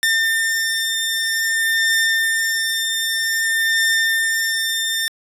sawtooth beating tone pair, 1803 / 1803.52 Hz, A6 / A6, +42 / +42 cents, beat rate 0.52 Hz, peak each -14 / -21 dBFS, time 0.03-5.08 s, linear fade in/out 0 ms, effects resampled to 32000 Hz

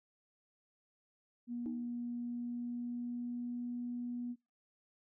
sine tone with pitch glide, 240 to 242.6 Hz, B3 to B3, -49 to -31 cents, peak -37 dBFS, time 1.47-4.36 s, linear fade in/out 50 ms, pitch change +18 cents, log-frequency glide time 2.17-3.76 s
sine tone with exponential decay, 311.1 Hz, D#4, in tune, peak -37 dBFS, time 1.66-1.98 s, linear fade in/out 0 ms, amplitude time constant 68 ms
effects noise-tail reverb RT60 0.3 s tail -25 dB re dry + tanh soft clip ceiling -29 dBFS

